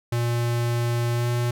square tone with pitch glide, 118.9 to 120.35 Hz, A#2 to B2, +35 to -44 cents, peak -22 dBFS, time 0.12-1.51 s, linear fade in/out 5 ms, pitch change +21 cents, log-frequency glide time 1.13-1.28 s, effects none

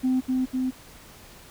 sine tone with echo, 257.4 Hz, C4, 28 cents flat, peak -18 dBFS, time 0.03-0.21 s, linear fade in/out 20 ms, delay 250 ms, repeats 2, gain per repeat -2 dB, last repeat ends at 0.71 s, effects tanh soft clip ceiling -17 dBFS + pink hiss -48 dBFS RMS until 1.5 s

